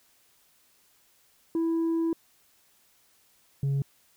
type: tone pair in turn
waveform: sine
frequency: 329.6 / 138.58 Hz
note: E4 / C#3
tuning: 0 / 0 cents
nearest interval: octave + minor third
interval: 1500 cents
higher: first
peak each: -21 dBFS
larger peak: neither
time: 1.55-2.13 / 3.63-3.82 s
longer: first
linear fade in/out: 2 ms
effects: tanh soft clip ceiling -23 dBFS + white hiss -64 dBFS RMS until 4.16 s